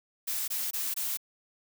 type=noise bursts; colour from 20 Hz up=blue; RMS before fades=-32 dBFS; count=4; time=0.27-1.173 s; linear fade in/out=10 ms; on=210 ms; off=21 ms; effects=none